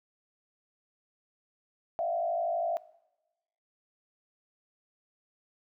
sine tone with frequency modulation, 680 Hz, F5, 46 cents flat, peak -28 dBFS, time 1.99-2.77 s, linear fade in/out 0 ms, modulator 52.3 Hz, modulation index 1, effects noise-tail reverb RT60 1.0 s tail -21 dB re dry

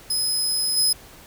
25% pulse tone with level steps, 5070 Hz, D#8, 32 cents sharp, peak -16 / -12 dBFS, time 0.1-0.93 s, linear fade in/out 5 ms, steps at 0.76 s, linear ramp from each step 20 ms, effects pink hiss -46 dBFS RMS until 1.26 s

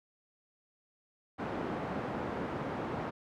pink band-pass noise, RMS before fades -37 dBFS, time 1.38-3.11 s, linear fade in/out 20 ms, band 150 to 1200 Hz, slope 12 dB/octave, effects none

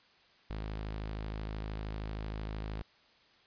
sawtooth tone, 53 Hz, G#1, 36 cents sharp, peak -33 dBFS, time 0.5-2.82 s, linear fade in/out 0 ms, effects white hiss -64 dBFS RMS until 3.46 s + resampled to 11025 Hz

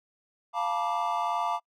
triangle chord, B half-diminished seventh, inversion second, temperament equal with one note detuned, 698.5 / 880 / 962.4 / 1174.7 Hz, F5 / A5 / B5 / D6, 0 / 0 / -45 / 0 cents, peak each -30 dBFS, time 0.53-1.6 s, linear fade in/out 50 ms, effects noise-tail reverb RT60 0.1 s tail -26 dB re dry

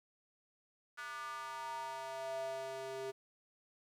square tone with high-pass filter sweep, 133.1 Hz, C3, 30 cents sharp, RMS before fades -43 dBFS, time 0.97-3.12 s, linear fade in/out 20 ms, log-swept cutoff 1400 to 450 Hz, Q 5.4, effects low-pass 10000 Hz 12 dB/octave + 12-bit

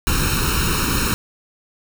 pink noise with comb filter, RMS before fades -19 dBFS, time 0.07-1.14 s, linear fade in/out 0 ms, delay 0.74 ms, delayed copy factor +1, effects none

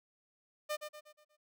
sawtooth tone with echo, 603 Hz, D5, 46 cents sharp, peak -30 dBFS, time 0.69-0.77 s, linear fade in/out 20 ms, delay 120 ms, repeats 5, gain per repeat -7 dB, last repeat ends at 1.37 s, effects none

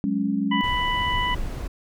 sine chord, F# suspended second, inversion none, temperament equal with one note detuned, 185 / 208.3 / 277.2 Hz, F#3 / G#3 / C#4, 0 / +5 / 0 cents, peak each -28 / -24 / -25 dBFS, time 0.04-0.61 s, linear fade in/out 0 ms
harmonic tone, 991 Hz, B5, 6 cents sharp, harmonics 1 / 2 / 3, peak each -24 / -27 / -29 dBFS, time 0.51-1.35 s, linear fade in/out 10 ms
brown noise, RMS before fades -29 dBFS, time 0.63-1.68 s, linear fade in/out 10 ms
effects none

